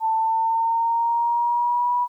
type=tone with pitch glide; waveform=sine; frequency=889 to 975.1 Hz; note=A5 to B5; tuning=+18 to -22 cents; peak=-18 dBFS; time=0-2.08 s; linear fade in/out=50 ms; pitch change=+160 cents; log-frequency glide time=0.16-1.94 s; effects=10-bit